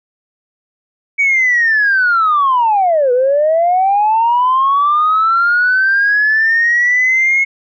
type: linear two-way sweep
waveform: sine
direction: down then up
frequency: 2273 to 483.6 to 2180 Hz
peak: -8 dBFS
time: 1.18-7.45 s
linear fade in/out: 20 ms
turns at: 3.12 s
effects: tanh soft clip ceiling -5 dBFS